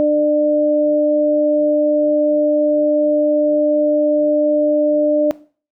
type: tone pair together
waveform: sine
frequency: 299.3 / 598 Hz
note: D4 / D5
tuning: +33 / +31 cents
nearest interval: octave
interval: 1198 cents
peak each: -16 / -13 dBFS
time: 0-5.31 s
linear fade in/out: 0 ms
effects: noise-tail reverb RT60 0.4 s tail -18 dB re dry